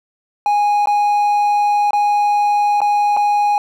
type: tone with dropouts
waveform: triangle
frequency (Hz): 826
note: G#5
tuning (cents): -10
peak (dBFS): -10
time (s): 0.46-3.58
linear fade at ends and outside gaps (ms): 1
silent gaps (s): 0.858-0.872 / 1.908-1.932 / 2.805-2.816 / 3.166-3.171
effects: none